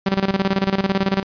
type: tone with tremolo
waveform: sawtooth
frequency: 193.9 Hz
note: G3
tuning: 19 cents flat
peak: -11 dBFS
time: 0.06-1.23 s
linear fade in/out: 5 ms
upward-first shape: square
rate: 18 Hz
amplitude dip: 80%
effects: resampled to 11025 Hz